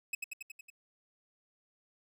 45% pulse tone with echo, 2564 Hz, E7, 49 cents flat, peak -32 dBFS, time 0.13-0.15 s, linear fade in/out 5 ms, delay 92 ms, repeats 6, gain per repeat -3 dB, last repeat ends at 0.702 s, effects none

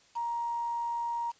sine tone with quantisation, 939 Hz, A#5, 12 cents sharp, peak -30 dBFS, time 0.15-1.32 s, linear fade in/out 20 ms, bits 8, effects white hiss -62 dBFS RMS until 1.39 s + resampled to 16000 Hz

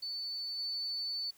sine tone with level steps, 4494 Hz, C#8, 23 cents sharp, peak -36 / -34 dBFS, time 0.02-1.31 s, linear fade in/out 10 ms, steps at 0.58 s, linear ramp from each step 10 ms, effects white hiss -64 dBFS RMS until 1.37 s

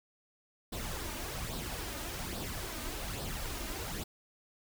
pink noise with flanger, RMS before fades -39 dBFS, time 0.72-4.04 s, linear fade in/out 10 ms, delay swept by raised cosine 0.22 to 3.32 ms, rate 1.2 Hz, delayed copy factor +0.55, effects none

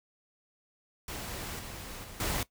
pink noise with level steps, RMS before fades -39 / -43 / -47 / -32 dBFS, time 1.08-2.43 s, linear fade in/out 2 ms, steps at 1.59 / 2.04 / 2.2 s, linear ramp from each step 2 ms, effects noise-tail reverb RT60 0.1 s tail -17 dB re dry

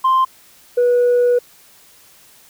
sine tone pair in turn, 1046.5 / 487.6 Hz, C6 / B4, 0 / -22 cents, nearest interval octave + minor second, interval 1322 cents, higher first, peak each -9 dBFS, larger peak neither, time 0.04-0.25 / 0.77-1.39 s, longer second, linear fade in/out 10 ms, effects tanh soft clip ceiling -9 dBFS + white hiss -48 dBFS RMS until 2.49 s

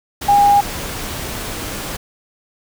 sine tone in noise, 812 Hz, G#5, 39 cents flat, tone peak -8 dBFS, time 0.28-0.61 s, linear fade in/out 10 ms, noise pink, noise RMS -26 dBFS, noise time 0.21-1.97 s, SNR +15 dB, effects none

